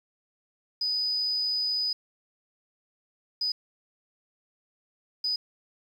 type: tone bursts at uneven times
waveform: sine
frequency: 4978 Hz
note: D#8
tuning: in tune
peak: -25 dBFS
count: 3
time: 0.81-1.93 / 3.41-3.52 / 5.24-5.36 s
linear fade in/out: 5 ms
effects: 9-bit